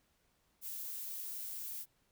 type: noise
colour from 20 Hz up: violet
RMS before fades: -43 dBFS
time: 0.61-1.86 s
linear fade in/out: 50 ms
effects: pink hiss -75 dBFS RMS until 2.11 s